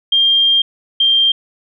sine tone pair in turn, 3199 / 3179 Hz, G7 / G7, +34 / +24 cents, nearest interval unison, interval 10 cents, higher first, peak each -9 dBFS, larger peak neither, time 0.12-0.62 / 1-1.32 s, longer first, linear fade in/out 5 ms, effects none

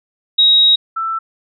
sine tone pair in turn, 3800 / 1329.6 Hz, A#7 / E6, +33 / +15 cents, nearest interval octave + tritone, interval 1818 cents, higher first, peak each -7 / -17 dBFS, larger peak first, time 0.38-0.76 / 0.96-1.19 s, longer first, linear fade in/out 10 ms, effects none

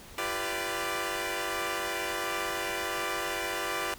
10% pulse chord, G dominant seventh, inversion third, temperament equal with one note detuned, 342.6 / 392 / 493.9 / 587.3 Hz, F4 / G4 / B4 / D5, -33 / 0 / 0 / 0 cents, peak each -28 dBFS, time 0.18-3.94 s, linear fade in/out 2 ms, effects pink hiss -49 dBFS RMS until 3.98 s

